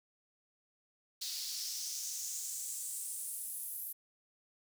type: noise with high-pass filter sweep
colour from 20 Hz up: pink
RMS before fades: -41 dBFS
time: 1.21-3.93 s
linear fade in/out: 10 ms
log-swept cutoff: 4400 to 12000 Hz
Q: 3.1
effects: none

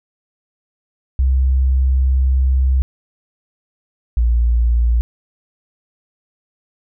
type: tone pair in turn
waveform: sine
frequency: 65.41 / 58.57 Hz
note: C2 / A#1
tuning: 0 / +9 cents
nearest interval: major second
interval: 191 cents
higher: first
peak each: -11 dBFS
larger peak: neither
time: 1.19-2.82 / 4.17-5.01 s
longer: first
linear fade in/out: 0 ms
effects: none

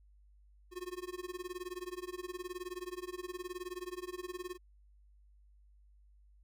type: tone with tremolo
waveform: square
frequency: 361.2 Hz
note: F#4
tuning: 42 cents flat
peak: -38 dBFS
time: 0.71-4.58 s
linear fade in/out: 50 ms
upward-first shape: sine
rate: 19 Hz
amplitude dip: 95%
effects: added 50 Hz sine -60 dBFS peak until 6.43 s

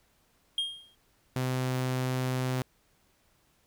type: tone with exponential decay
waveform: triangle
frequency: 3230 Hz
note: G#7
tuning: 49 cents flat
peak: -23 dBFS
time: 0.58-0.95 s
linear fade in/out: 2 ms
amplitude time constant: 80 ms
type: tone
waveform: sawtooth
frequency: 128.4 Hz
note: C3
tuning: 32 cents flat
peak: -24 dBFS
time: 1.36-2.62 s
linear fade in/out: 2 ms
effects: pink hiss -68 dBFS RMS until 3.66 s

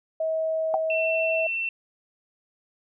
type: tone with pitch glide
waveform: sine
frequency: 640 to 647.1 Hz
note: D#5 to E5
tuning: +49 to -32 cents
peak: -23 dBFS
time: 0.2-1.47 s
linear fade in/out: 5 ms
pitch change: +19 cents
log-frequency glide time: 0.88-1.13 s
type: tone with exponential decay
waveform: sine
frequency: 772 Hz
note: G5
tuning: 27 cents flat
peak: -16 dBFS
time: 0.74-0.81 s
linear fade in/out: 1 ms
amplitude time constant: 15 ms
type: tone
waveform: sine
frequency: 2694 Hz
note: E7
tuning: 37 cents sharp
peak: -25 dBFS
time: 0.9-1.69 s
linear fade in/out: 2 ms
effects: none

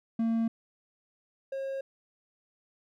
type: tone pair in turn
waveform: triangle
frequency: 227.5 / 540.2 Hz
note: A#3 / C#5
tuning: -42 / -45 cents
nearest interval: octave + minor third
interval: 1497 cents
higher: second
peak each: -23 / -30 dBFS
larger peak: first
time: 0.19-0.48 / 1.52-1.81 s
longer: neither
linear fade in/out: 5 ms
effects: none

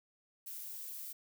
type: noise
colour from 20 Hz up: violet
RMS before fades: -45 dBFS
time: 0.46-1.13 s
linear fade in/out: 10 ms
effects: none

